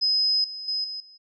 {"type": "tone with level steps", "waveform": "sine", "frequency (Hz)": 5060, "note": "D#8", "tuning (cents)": 28, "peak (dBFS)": [-19, -33, -24, -31, -47], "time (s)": [0.01, 1.18], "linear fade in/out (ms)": 20, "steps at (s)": [0.44, 0.68, 0.84, 1], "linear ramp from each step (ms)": 2, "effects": []}